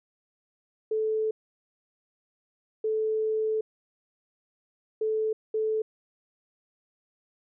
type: tone bursts at uneven times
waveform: sine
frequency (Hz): 436.2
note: A4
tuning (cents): -15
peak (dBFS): -24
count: 4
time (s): 0.91-1.31 / 2.84-3.61 / 5.01-5.33 / 5.54-5.82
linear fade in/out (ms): 5
effects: none